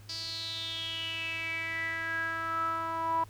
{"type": "tone with band-pass filter sweep", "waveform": "sawtooth", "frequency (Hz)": 328, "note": "E4", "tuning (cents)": -9, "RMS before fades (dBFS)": -34, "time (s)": [0.09, 3.24], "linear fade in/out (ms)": 5, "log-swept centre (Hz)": [4800, 960], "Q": 8.5, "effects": ["added 103 Hz sine -49 dBFS peak until 3.29 s", "pink hiss -58 dBFS RMS until 3.29 s"]}